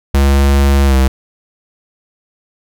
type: tone with pitch glide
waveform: square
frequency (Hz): 69.3 to 66.09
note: C#2 to C2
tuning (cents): 0 to +18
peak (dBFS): -8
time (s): 0.14-1.08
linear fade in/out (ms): 5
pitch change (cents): -82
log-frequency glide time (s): 0.86-0.95
effects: none